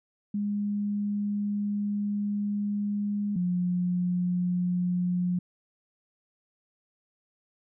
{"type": "tone pair in turn", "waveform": "sine", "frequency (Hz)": [205.1, 178.74], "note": ["G#3", "F3"], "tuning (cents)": [-21, 40], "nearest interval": "major second", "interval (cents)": 239, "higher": "first", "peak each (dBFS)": [-26, -24], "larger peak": "second", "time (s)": [[0.34, 3.36], [3.36, 5.39]], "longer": "first", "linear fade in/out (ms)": 5, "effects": []}